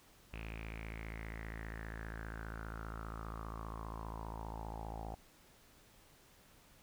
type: tone with low-pass filter sweep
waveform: sawtooth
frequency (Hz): 55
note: A1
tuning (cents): 0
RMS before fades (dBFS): -45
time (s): 0.33-5.15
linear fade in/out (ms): 5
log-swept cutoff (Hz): 2600 to 770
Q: 7
effects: pink hiss -64 dBFS RMS until 6.82 s